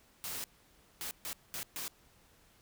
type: noise bursts at uneven times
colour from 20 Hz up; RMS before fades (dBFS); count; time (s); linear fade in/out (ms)
white; -40; 5; 0.24-0.44 / 1.01-1.11 / 1.25-1.33 / 1.54-1.63 / 1.76-1.88; 0
effects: pink hiss -65 dBFS RMS until 2.61 s